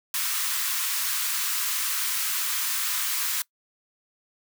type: high-pass noise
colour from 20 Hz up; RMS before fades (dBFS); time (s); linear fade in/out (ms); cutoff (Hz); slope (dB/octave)
white; -27; 0.14-3.42; 2; 1000; 48
effects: noise-tail reverb RT60 0.1 s tail -22 dB re dry